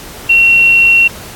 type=tone; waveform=sine; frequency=2731 Hz; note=F7; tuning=39 cents flat; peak=-4 dBFS; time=0.29-1.08 s; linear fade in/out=10 ms; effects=pink hiss -30 dBFS RMS until 1.35 s + AAC 64 kbps